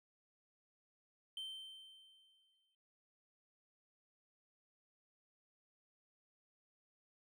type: tone with exponential decay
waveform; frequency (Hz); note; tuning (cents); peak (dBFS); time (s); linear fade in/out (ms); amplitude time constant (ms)
triangle; 3110; G7; -14; -40; 1.37-2.75; 2; 300
effects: none